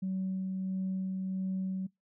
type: tone with tremolo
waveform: sine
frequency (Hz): 188.8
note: F#3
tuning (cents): +35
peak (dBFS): -29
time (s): 0.02-1.87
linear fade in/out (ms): 10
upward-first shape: sine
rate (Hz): 1.5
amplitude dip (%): 25
effects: noise-tail reverb RT60 0.2 s tail -26 dB re dry + tanh soft clip ceiling -27 dBFS